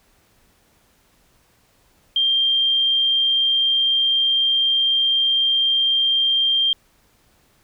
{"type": "tone", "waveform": "sine", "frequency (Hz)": 3182, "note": "G7", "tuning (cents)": 25, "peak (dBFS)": -15, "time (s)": [2.16, 6.73], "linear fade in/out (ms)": 2, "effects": ["pink hiss -59 dBFS RMS until 7.63 s"]}